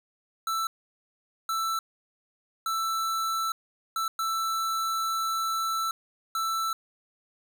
square tone bursts at uneven times, 1326 Hz, E6, 10 cents sharp, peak -27 dBFS, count 6, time 0.47-0.67 / 1.49-1.79 / 2.66-3.52 / 3.96-4.08 / 4.19-5.91 / 6.35-6.73 s, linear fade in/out 2 ms, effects none

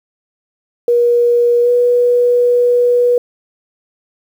sine tone with pitch glide, 478.3 to 486.7 Hz, A#4 to B4, +44 to -25 cents, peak -8 dBFS, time 0.88-3.18 s, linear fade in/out 2 ms, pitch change +31 cents, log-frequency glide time 1.62-1.69 s, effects 7-bit

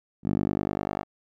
10% pulse tone with band-pass filter sweep, 50 Hz, G1, 35 cents sharp, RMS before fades -28 dBFS, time 0.23-1.05 s, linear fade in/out 50 ms, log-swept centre 210 to 760 Hz, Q 1.2, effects none

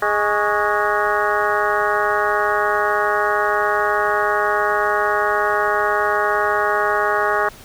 harmonic tone with a mistuned harmonic, 207.7 Hz, G#3, in tune, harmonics 2 / 3 / 4 / 5 / 6 / 7 / 8 / 9, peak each -23 / -24 / -23 / -23 / -24 / -24 / -26 / -27 dBFS, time 0.02-7.49 s, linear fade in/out 5 ms, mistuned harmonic 5, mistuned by +120 cents, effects pink hiss -42 dBFS RMS until 7.64 s

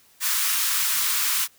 white high-pass noise, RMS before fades -23 dBFS, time 0.2-1.48 s, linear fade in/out 50 ms, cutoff 1000 Hz, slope 48 dB/octave, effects white hiss -57 dBFS RMS until 1.58 s

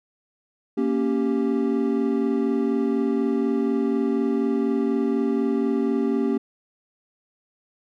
triangle chord, G diminished, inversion first, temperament equal, 233.1 / 277.2 / 392 Hz, Bb3 / Db4 / G4, 0 / 0 / 0 cents, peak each -22 / -22 / -23 dBFS, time 0.77-6.38 s, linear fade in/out 10 ms, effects none

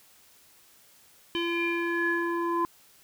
square tone with low-pass filter sweep, 340.8 Hz, F4, 42 cents flat, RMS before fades -28 dBFS, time 1.35-2.65 s, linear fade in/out 0 ms, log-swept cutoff 3000 to 1100 Hz, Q 7.5, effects white hiss -58 dBFS RMS until 3.03 s

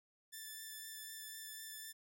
5% pulse tone with vibrato, 1760 Hz, A6, in tune, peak -37 dBFS, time 0.32-1.93 s, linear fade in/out 20 ms, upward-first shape triangle, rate 4 Hz, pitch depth 18 cents each way, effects 13-bit

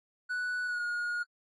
triangle tone with pitch glide, 1480 to 1437.9 Hz, F#6 to F#6, 0 to -50 cents, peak -29 dBFS, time 0.29-1.24 s, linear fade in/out 20 ms, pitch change -50 cents, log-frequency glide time 0.65-0.82 s, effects AAC 32 kbps

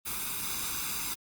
white noise with comb filter, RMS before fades -34 dBFS, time 0.05-1.15 s, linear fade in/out 20 ms, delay 0.81 ms, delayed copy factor +0.7, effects Opus 32 kbps

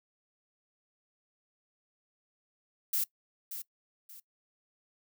violet noise with echo, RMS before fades -30 dBFS, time 2.93-3.04 s, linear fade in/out 5 ms, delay 580 ms, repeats 2, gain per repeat -10 dB, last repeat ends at 4.2 s, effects noise-tail reverb RT60 0.1 s tail -21 dB re dry

